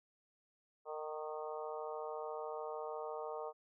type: harmonic tone with a mistuned harmonic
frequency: 153.8 Hz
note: D#3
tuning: 20 cents flat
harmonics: 3 / 4 / 5 / 6 / 7 / 8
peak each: -44 / -46 / -48 / -50 / -51 / -52 dBFS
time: 0.85-3.53 s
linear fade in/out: 50 ms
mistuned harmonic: 7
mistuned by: +22 cents
effects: none